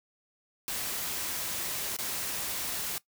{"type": "noise with dropouts", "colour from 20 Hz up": "white", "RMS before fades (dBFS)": -34, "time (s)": [0.68, 2.98], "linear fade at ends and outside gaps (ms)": 0, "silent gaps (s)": [1.965, 1.987], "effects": ["noise-tail reverb RT60 0.1 s tail -19 dB re dry"]}